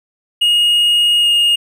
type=tone with pitch glide; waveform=triangle; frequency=2868 to 2848 Hz; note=F7 to F7; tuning=+45 to +33 cents; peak=-8 dBFS; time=0.41-1.56 s; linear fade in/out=10 ms; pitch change=-12 cents; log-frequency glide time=1.21-1.27 s; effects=none